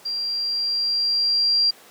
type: tone with level ramp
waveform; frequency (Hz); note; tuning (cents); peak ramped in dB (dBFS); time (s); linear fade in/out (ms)
sine; 4750; D8; +19; -24 to -15; 0.05-1.71; 10
effects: pink hiss -48 dBFS RMS until 1.9 s + high-pass 300 Hz 12 dB/octave